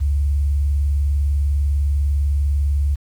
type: tone with vibrato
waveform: sine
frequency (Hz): 71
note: C#2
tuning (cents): +42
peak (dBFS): -15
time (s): 0-2.96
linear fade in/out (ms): 20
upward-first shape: sine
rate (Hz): 20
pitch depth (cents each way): 150
effects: 8-bit